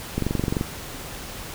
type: click train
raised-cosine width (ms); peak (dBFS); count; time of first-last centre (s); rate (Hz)
3; -10; 11; 0.18-0.611; 23.2
effects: pink hiss -36 dBFS RMS until 1.54 s